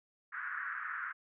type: band-pass noise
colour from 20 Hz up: white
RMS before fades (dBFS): -40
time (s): 0.32-1.13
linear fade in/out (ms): 20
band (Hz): 1300 to 1700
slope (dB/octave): 48
effects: none